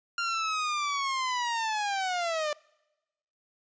sawtooth linear sweep, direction down, 1396.9 to 587.3 Hz, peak -24 dBFS, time 0.18-2.53 s, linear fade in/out 2 ms, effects noise-tail reverb RT60 1.0 s tail -26 dB re dry + resampled to 16000 Hz

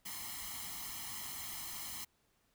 white noise with comb filter, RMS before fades -44 dBFS, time 0.05-2.05 s, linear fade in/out 10 ms, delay 0.97 ms, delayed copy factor +0.85, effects pink hiss -75 dBFS RMS until 2.54 s

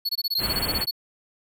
square tone bursts, 4398 Hz, C#8, 14 cents flat, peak -23 dBFS, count 14, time 0.05-0.911 s, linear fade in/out 10 ms, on 42 ms, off 21 ms
square tone with exponential decay, 4186 Hz, C8, in tune, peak -21 dBFS, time 0.35-0.62 s, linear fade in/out 5 ms, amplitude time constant 57 ms
pink band-stop noise, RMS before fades -29 dBFS, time 0.38-0.86 s, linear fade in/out 50 ms, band 3400 to 7800 Hz, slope 96 dB/octave
effects none

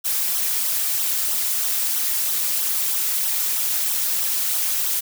blue noise with flanger, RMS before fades -22 dBFS, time 0.04-5.01 s, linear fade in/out 20 ms, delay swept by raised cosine 0.42 to 4.52 ms, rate 3.1 Hz, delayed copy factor -0.65, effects none

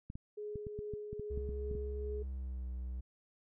clicks, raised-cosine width 5 ms, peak -31 dBFS, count 12, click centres 0.101 / 0.155 / 0.557 / 0.668 / 0.79 / 0.937 / 1.13 / 1.196 / 1.376 / 1.491 / 1.713 / 1.752 s
sine tone with tremolo, 419.2 Hz, G#4, 16 cents sharp, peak -39 dBFS, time 0.37-2.23 s, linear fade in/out 10 ms, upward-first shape triangle, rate 2.4 Hz, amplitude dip 35%
triangle tone with pitch glide, 67.8 to 62.53 Hz, C#2 to B1, -38 to +22 cents, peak -36 dBFS, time 1.3-3.01 s, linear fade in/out 10 ms, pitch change -140 cents, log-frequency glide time 2.08-2.66 s
effects none

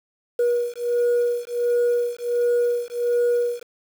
sine beating tone pair, 480.1 / 481.5 Hz, B4 / B4, -49 / -44 cents, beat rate 1.4 Hz, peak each -20 dBFS, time 0.39-3.63 s, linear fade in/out 5 ms, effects tanh soft clip ceiling -15 dBFS + 7-bit

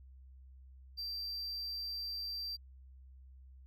triangle tone, 4699 Hz, D8, in tune, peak -37 dBFS, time 0.97-2.57 s, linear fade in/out 20 ms, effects added 65 Hz sine -53 dBFS peak until 3.66 s

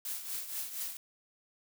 blue noise with tremolo, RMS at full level -36 dBFS, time 0.05-0.97 s, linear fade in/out 2 ms, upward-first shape triangle, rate 4.2 Hz, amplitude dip 70%, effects none

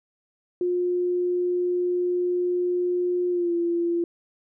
sine tone with pitch glide, 356.6 to 342.3 Hz, F4 to F4, +36 to -35 cents, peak -21 dBFS, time 0.61-4.04 s, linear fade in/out 2 ms, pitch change -71 cents, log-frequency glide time 3.3-3.53 s, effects none

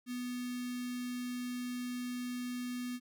square tone with notch filter, 246.9 Hz, B3, in tune, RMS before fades -39 dBFS, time 0.06-3 s, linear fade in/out 50 ms, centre 740 Hz, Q 0.57, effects none

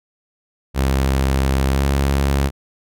sawtooth tone with pitch glide, 67 to 69 Hz, C2 to C#2, +42 to -7 cents, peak -11 dBFS, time 0.74-2.51 s, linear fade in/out 50 ms, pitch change +51 cents, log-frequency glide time 1.71-1.83 s, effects none

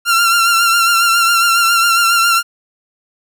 sawtooth tone with vibrato, 1374 Hz, F6, 29 cents flat, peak -6 dBFS, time 0.05-2.43 s, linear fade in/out 50 ms, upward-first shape triangle, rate 7.3 Hz, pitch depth 45 cents each way, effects none

